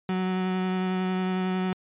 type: tone with vibrato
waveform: 35% pulse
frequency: 185.6 Hz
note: F#3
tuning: 6 cents sharp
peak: -23 dBFS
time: 0.09-1.73 s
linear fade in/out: 2 ms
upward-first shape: sine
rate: 11 Hz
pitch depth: 10 cents each way
effects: resampled to 8000 Hz